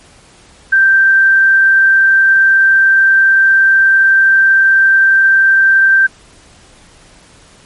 sine tone, 1568 Hz, G6, in tune, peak -5 dBFS, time 0.72-6.07 s, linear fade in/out 10 ms, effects pink hiss -43 dBFS RMS until 7.65 s + MP3 48 kbps

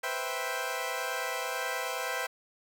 15% pulse chord, C major seventh, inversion third, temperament equal, 493.9 / 523.3 / 659.3 / 784 Hz, B4 / C5 / E5 / G5, 0 / 0 / 0 / 0 cents, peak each -31 dBFS, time 0.03-2.27 s, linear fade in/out 10 ms, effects none

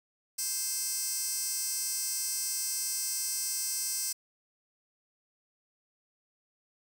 15% pulse tone with high-pass filter, 523 Hz, C5, 1 cent flat, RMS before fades -33 dBFS, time 0.38-4.13 s, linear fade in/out 10 ms, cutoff 7000 Hz, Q 2.4, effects none

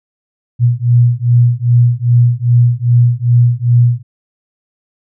sine beating tone pair, 119.4 / 121.9 Hz, A#2 / B2, +42 / -22 cents, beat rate 2.5 Hz, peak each -10 dBFS, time 0.59-4.03 s, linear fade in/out 50 ms, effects none

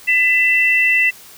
sine tone pair together, 2003 / 2671 Hz, B6 / E7, +24 / +22 cents, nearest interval perfect fourth, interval 498 cents, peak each -14 dBFS, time 0.07-1.11 s, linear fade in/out 20 ms, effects white hiss -41 dBFS RMS until 1.37 s

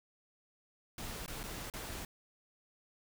pink noise with dropouts, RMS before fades -43 dBFS, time 0.98-2.05 s, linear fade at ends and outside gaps 2 ms, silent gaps 1.262-1.279 / 1.432-1.437 / 1.7-1.737 s, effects none

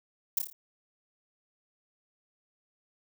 violet noise with echo, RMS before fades -25 dBFS, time 0.37-0.39 s, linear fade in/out 5 ms, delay 28 ms, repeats 5, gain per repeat -5 dB, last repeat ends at 0.53 s, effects none

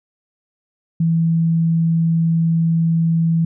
sine tone, 164.81 Hz, E3, in tune, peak -13 dBFS, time 1-3.45 s, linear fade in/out 5 ms, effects none

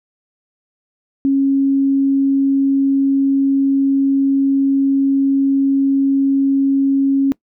sine tone, 273.7 Hz, C#4, 22 cents flat, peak -11 dBFS, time 1.25-7.32 s, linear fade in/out 0 ms, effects noise-tail reverb RT60 0.1 s tail -22 dB re dry

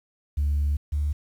sine tone pair in turn, 72.6 / 73.61 Hz, D2 / D2, -19 / +5 cents, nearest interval unison, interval 24 cents, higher second, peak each -19 / -21 dBFS, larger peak first, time 0.37-0.77 / 0.92-1.13 s, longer first, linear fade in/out 10 ms, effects tanh soft clip ceiling -18 dBFS + 9-bit

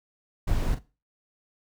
brown noise with echo, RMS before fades -25 dBFS, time 0.47-0.75 s, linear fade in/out 10 ms, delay 41 ms, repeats 1, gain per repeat -11 dB, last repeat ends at 0.791 s, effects noise-tail reverb RT60 0.3 s tail -18 dB re dry

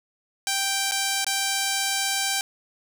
5% pulse tone with dropouts, 784 Hz, G5, in tune, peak -11 dBFS, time 0.47-2.41 s, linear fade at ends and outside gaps 1 ms, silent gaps 0.912-0.919 / 1.245-1.266 s, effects none

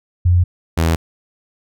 sine / sawtooth tone pair in turn, 88.5 / 81.98 Hz, F2 / E2, +23 / -9 cents, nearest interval minor second, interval 132 cents, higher first, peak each -9 dBFS, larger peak neither, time 0.25-0.44 / 0.77-0.96 s, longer neither, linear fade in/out 10 ms, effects none

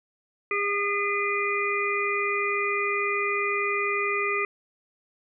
harmonic tone with a mistuned harmonic, 404.7 Hz, G#4, 45 cents flat, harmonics 1 / 3 / 5 / 6, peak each -29 / -29 / -29 / -29 dBFS, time 0.51-4.45 s, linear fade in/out 2 ms, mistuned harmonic 3, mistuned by +16 cents, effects none

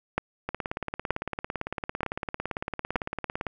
two click trains, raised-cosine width 0.5 ms, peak -15 / -9 dBFS, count 54 / 4, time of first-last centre 0.49-3.468 / 0.18-2.958 s, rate 17.8 / 1.08 Hz, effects none

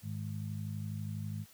harmonic tone, 52.2 Hz, G#1, 10 cents sharp, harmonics 2 / 3 / 4, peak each -38 / -42 / -44 dBFS, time 0.02-1.46 s, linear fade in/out 50 ms, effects white hiss -60 dBFS RMS until 1.53 s

